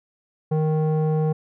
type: tone with low-pass filter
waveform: square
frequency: 155.56 Hz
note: D#3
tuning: in tune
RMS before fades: -21 dBFS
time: 0.51-1.33 s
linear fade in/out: 10 ms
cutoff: 620 Hz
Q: 1.7
effects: none